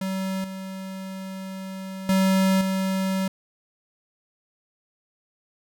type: tone with level steps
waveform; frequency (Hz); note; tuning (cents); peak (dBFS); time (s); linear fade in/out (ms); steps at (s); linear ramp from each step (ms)
square; 190.5; G3; -49; -26 / -33 / -18 / -23; 0.01-3.28; 5; 0.44 / 2.09 / 2.61; 2
effects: none